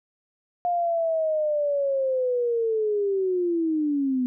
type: linear sweep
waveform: sine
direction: down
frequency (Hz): 710 to 246.9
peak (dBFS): -21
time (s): 0.65-4.26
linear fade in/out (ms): 0
effects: none